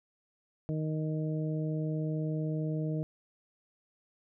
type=harmonic tone; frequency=155.56 Hz; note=D#3; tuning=in tune; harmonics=1 / 2 / 3 / 4; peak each=-31 / -37 / -41 / -43 dBFS; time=0.69-3.03 s; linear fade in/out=0 ms; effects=none